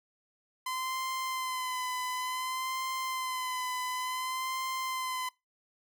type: tone with vibrato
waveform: sawtooth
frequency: 1025 Hz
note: C6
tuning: 36 cents flat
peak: -29 dBFS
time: 0.66-5.29 s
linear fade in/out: 5 ms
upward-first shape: sine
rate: 0.56 Hz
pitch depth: 32 cents each way
effects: noise-tail reverb RT60 0.2 s tail -21 dB re dry